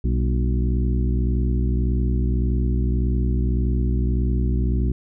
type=harmonic tone with a mistuned harmonic; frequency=61.74 Hz; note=B1; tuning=in tune; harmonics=1 / 2 / 3 / 4 / 5 / 6; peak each=-19 / -25 / -29 / -31 / -33 / -35 dBFS; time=0.04-4.92 s; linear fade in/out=5 ms; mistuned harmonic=3; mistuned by=+110 cents; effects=none